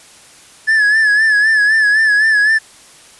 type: tone with vibrato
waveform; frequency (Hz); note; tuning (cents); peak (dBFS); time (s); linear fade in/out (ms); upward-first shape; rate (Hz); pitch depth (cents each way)
triangle; 1723; A6; -37; -7; 0.67-2.59; 20; sine; 3.9; 64
effects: white hiss -42 dBFS RMS until 3.19 s + resampled to 24000 Hz